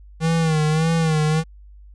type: tone with vibrato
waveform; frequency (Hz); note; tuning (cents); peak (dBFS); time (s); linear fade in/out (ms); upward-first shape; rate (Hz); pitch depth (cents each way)
square; 159; D#3; +38; -17; 0.2-1.44; 50; sine; 1.7; 68
effects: added 50 Hz sine -41 dBFS peak until 1.94 s + resampled to 22050 Hz